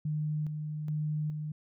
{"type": "tone with tremolo", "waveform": "sine", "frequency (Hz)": 152.1, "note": "D#3", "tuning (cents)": -39, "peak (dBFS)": -29, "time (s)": [0.05, 1.52], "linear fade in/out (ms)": 5, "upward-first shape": "square", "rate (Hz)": 1.2, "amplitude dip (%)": 40, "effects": []}